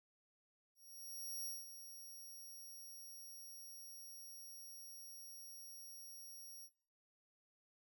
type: tone with ADSR envelope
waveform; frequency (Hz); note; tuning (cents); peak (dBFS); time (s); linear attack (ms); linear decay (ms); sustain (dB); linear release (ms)
10% pulse; 5630; F8; +13; -36; 0.75-6.7; 710; 190; -10; 60
effects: noise-tail reverb RT60 0.5 s tail -20 dB re dry